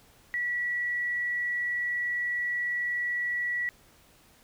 sine tone, 1941 Hz, B6, 31 cents flat, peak -27 dBFS, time 0.34-3.69 s, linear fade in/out 0 ms, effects pink hiss -59 dBFS RMS until 4.43 s

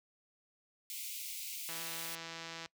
white high-pass noise, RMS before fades -43 dBFS, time 0.9-2.15 s, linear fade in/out 0 ms, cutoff 2100 Hz, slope 96 dB/octave
click train, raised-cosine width 0.2 ms, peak -27 dBFS, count 161, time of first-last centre 1.69-2.66 s, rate 165 Hz
effects noise-tail reverb RT60 0.1 s tail -22 dB re dry + high-pass 60 Hz 12 dB/octave

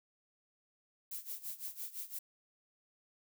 violet noise with tremolo, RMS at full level -41 dBFS, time 1.11-2.19 s, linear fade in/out 5 ms, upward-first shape sine, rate 5.9 Hz, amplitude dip 85%, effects none

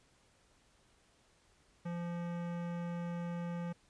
sine tone with hard clipping, 172.4 Hz, F3, 22 cents flat, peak -39 dBFS, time 1.85-3.73 s, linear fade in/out 10 ms, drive 18 dB, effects pink hiss -69 dBFS RMS until 3.89 s + resampled to 22050 Hz

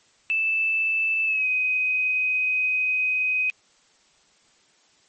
sine tone with pitch glide, 2637 to 2512 Hz, E7 to D#7, 0 to +16 cents, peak -20 dBFS, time 0.3-3.5 s, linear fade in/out 0 ms, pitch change -84 cents, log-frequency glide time 1.25-1.47 s, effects white hiss -60 dBFS RMS until 5.08 s + MP3 32 kbps

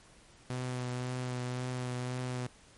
sawtooth tone with vibrato, 125.5 Hz, B2, 28 cents sharp, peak -30 dBFS, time 0.5-2.47 s, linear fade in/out 2 ms, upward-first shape triangle, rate 1.9 Hz, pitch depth 20 cents each way, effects pink hiss -59 dBFS RMS until 2.77 s + MP3 48 kbps

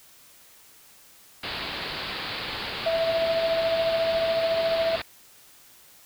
white low-pass noise, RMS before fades -33 dBFS, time 1.43-5.02 s, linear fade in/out 5 ms, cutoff 4700 Hz, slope 96 dB/octave
sine tone with tremolo, 659.3 Hz, E5, in tune, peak -20 dBFS, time 2.86-4.96 s, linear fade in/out 5 ms, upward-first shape sine, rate 14 Hz, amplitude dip 40%
effects white hiss -53 dBFS RMS until 6.05 s

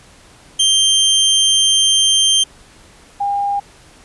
sawtooth / sine tone pair in turn, 3150 / 805.9 Hz, G7 / G5, +8 / +48 cents, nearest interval 2 octaves, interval 2360 cents, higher first, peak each -7 / -15 dBFS, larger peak first, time 0.59-2.44 / 3.2-3.6 s, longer first, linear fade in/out 10 ms, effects pink hiss -45 dBFS RMS until 4.04 s + resampled to 24000 Hz

